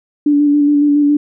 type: tone with vibrato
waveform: sine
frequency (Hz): 291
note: D4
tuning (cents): -16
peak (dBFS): -8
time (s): 0.26-1.17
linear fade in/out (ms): 5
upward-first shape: square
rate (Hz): 7.2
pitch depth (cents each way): 17
effects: none